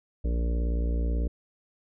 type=harmonic tone; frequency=58.27 Hz; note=A#1; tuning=in tune; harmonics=1 / 3 / 4 / 5 / 6 / 7 / 8 / 9 / 10; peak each=-24 / -38 / -43 / -39 / -49 / -45 / -42 / -53 / -46 dBFS; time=0.24-1.28 s; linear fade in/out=10 ms; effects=none